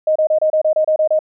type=tone bursts; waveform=sine; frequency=622.3 Hz; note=D#5; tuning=in tune; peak=-11 dBFS; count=10; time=0.07-1.191 s; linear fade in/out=5 ms; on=86 ms; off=29 ms; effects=none